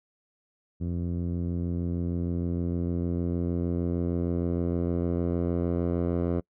10% pulse tone with low-pass filter sweep, 86.5 Hz, F2, 16 cents flat, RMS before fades -28 dBFS, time 0.8-6.41 s, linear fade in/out 20 ms, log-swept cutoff 190 to 650 Hz, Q 0.77, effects noise-tail reverb RT60 0.1 s tail -26 dB re dry

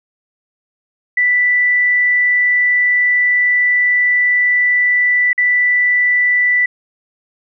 sine tone with dropouts, 1975.5 Hz, B6, in tune, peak -10 dBFS, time 1.17-6.66 s, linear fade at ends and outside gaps 5 ms, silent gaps 5.331-5.378 s, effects none

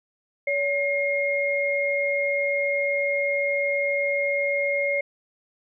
sine tone pair together, 566.5 / 2139 Hz, C#5 / C7, +37 / +38 cents, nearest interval octave + major seventh, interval 2301 cents, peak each -24 dBFS, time 0.47-5.01 s, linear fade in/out 5 ms, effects none

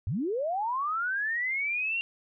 sine linear sweep, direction up, 77.4 to 2786 Hz, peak -27 dBFS, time 0.07-2.01 s, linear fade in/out 0 ms, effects none

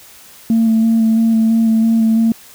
sine tone with vibrato, 224.8 Hz, A3, 37 cents sharp, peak -8 dBFS, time 0.5-2.32 s, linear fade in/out 2 ms, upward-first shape square, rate 3 Hz, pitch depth 14 cents each way, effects tanh soft clip ceiling -6 dBFS + white hiss -41 dBFS RMS until 2.54 s

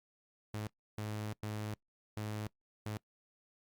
sawtooth tone bursts at uneven times, 106.4 Hz, G#2, 42 cents sharp, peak -34 dBFS, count 5, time 0.54-0.67 / 0.98-1.33 / 1.43-1.74 / 2.17-2.47 / 2.86-2.97 s, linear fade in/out 0 ms, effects noise-tail reverb RT60 0.1 s tail -24 dB re dry + Opus 48 kbps

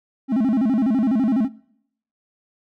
triangle tone with vibrato, 241.1 Hz, B3, 41 cents flat, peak -14 dBFS, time 0.28-1.49 s, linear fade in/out 50 ms, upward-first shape square, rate 12 Hz, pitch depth 190 cents each way, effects noise-tail reverb RT60 0.7 s tail -22 dB re dry

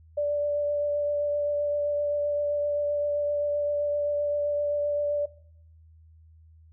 sine tone with vibrato, 584 Hz, D5, 10 cents flat, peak -23 dBFS, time 0.17-5.26 s, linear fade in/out 10 ms, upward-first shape triangle, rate 7.7 Hz, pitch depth 11 cents each way, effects noise-tail reverb RT60 0.6 s tail -18 dB re dry + added 80 Hz sine -51 dBFS peak until 6.72 s

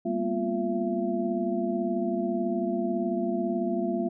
sine tone cluster, 198.7 / 232.6 / 250.8 / 348.5 / 674 Hz, G3 / A#3 / B3 / F4 / E5, +24 / -4 / +27 / -4 / +38 cents, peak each -32 / -31 / -34 / -30 / -32 dBFS, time 0.05-4.09 s, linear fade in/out 10 ms, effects none

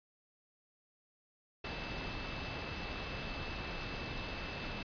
sine tone in noise, 2637 Hz, E7, in tune, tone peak -48 dBFS, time 1.64-4.83 s, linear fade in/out 5 ms, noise pink, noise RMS -41 dBFS, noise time 1.64-4.83 s, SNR -10 dB, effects resampled to 11025 Hz

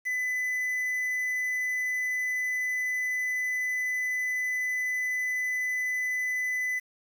triangle tone with quantisation, 2004 Hz, B6, 25 cents sharp, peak -25 dBFS, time 0.05-6.8 s, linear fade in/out 20 ms, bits 8, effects none

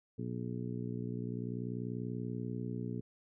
harmonic tone, 60.4 Hz, B1, 38 cents flat, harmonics 2 / 3 / 4 / 5 / 6 / 7, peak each -40 / -42 / -42 / -48 / -49 / -47 dBFS, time 0.18-3.01 s, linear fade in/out 10 ms, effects none

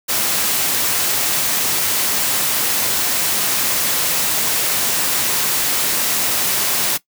white noise, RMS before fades -18 dBFS, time 0.08-6.98 s, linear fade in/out 20 ms, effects noise-tail reverb RT60 0.1 s tail -18 dB re dry + high-pass 100 Hz 12 dB/octave

